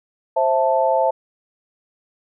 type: chord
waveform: sine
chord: A minor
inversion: first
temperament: just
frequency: 528 / 660 / 880 Hz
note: C5 / E5 / A5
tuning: +16 / +2 / 0 cents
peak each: -19 dBFS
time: 0.36-1.11 s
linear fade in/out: 10 ms
effects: none